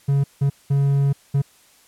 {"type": "tone bursts at uneven times", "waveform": "triangle", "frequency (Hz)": 139.6, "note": "C#3", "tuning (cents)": 13, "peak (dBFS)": -13, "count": 4, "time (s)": [[0.08, 0.24], [0.41, 0.5], [0.7, 1.13], [1.34, 1.42]], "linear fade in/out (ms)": 10, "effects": ["white hiss -54 dBFS RMS until 1.87 s", "low-pass 12000 Hz 12 dB/octave"]}